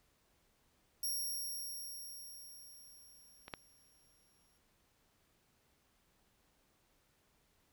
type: tone with exponential decay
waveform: 5% pulse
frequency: 5588 Hz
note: F8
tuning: in tune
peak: -29 dBFS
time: 1.03-4.58 s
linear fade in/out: 5 ms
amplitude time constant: 770 ms
type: clicks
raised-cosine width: 0.3 ms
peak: -32 / -24 dBFS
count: 2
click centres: 3.481 / 3.538 s
effects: pink hiss -74 dBFS RMS until 7.72 s